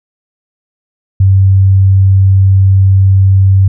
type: tone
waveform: sine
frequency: 96.3 Hz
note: G2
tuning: 30 cents flat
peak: -3 dBFS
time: 1.2-3.68 s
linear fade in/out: 5 ms
effects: none